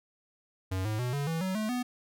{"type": "tone with pitch steps", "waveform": "square", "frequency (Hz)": [93.9, 107.86, 123.9, 142.33, 163.49, 187.8, 215.7, 247.8], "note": ["F#2", "A2", "B2", "C#3", "E3", "F#3", "A3", "B3"], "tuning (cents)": [26, -34, 6, 46, -14, 26, -34, 6], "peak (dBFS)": -30, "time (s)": [0.71, 1.83], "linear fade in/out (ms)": 10, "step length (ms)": 140, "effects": []}